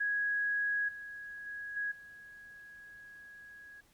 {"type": "tone with level steps", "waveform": "sine", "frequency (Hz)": 1661, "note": "G#6", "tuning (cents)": 0, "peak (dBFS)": [-29, -42, -39, -32, -49], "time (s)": [0, 3.81], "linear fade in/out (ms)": 10, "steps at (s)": [0.88, 1.46, 1.76, 1.91], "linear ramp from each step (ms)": 10, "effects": ["pink hiss -67 dBFS RMS until 3.93 s", "MP3 96 kbps"]}